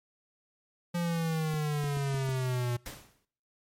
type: exponential sweep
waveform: square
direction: down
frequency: 174.61 to 120 Hz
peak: -29 dBFS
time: 0.94-2.77 s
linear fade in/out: 10 ms
type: clicks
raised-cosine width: 3 ms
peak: -29 dBFS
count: 5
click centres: 1.54 / 1.841 / 1.971 / 2.144 / 2.291 s
type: noise with exponential decay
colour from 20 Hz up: pink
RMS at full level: -38 dBFS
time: 2.86-3.25 s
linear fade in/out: 1 ms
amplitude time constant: 83 ms
effects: noise-tail reverb RT60 0.7 s tail -24 dB re dry + MP3 64 kbps